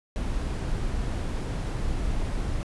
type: noise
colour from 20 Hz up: brown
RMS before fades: -28 dBFS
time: 0.16-2.63 s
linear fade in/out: 0 ms
effects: resampled to 24000 Hz